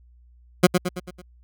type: tone with echo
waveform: 20% pulse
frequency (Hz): 180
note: F#3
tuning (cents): -47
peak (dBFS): -5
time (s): 0.63-0.67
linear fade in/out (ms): 10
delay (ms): 110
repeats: 5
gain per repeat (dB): -6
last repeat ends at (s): 1.22
effects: added 60 Hz sine -50 dBFS peak until 1.43 s